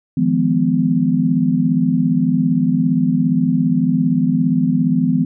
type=chord; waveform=sine; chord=F half-diminished seventh; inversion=third; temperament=just; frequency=157.15 / 174.61 / 209.5 / 251.4 Hz; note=Eb3 / F3 / Ab3 / Cb4; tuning=+18 / 0 / +15 / +31 cents; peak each=-20 / -18 / -21 / -16 dBFS; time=0.17-5.25 s; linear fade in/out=5 ms; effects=none